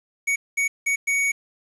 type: tone bursts at uneven times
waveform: square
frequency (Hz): 2238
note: C#7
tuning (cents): +16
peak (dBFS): -20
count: 4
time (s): 0.27-0.36 / 0.57-0.68 / 0.86-0.96 / 1.07-1.32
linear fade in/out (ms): 10
effects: resampled to 24000 Hz + 8-bit